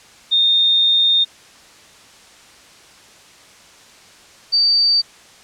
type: tone pair in turn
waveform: sine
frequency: 3659 / 4621 Hz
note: A#7 / D8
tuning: -33 / -29 cents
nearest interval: major third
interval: 404 cents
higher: second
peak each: -11 dBFS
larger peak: neither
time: 0.31-1.25 / 4.52-5.02 s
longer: first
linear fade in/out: 20 ms
effects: white hiss -45 dBFS RMS until 5.43 s + low-pass 7000 Hz 12 dB/octave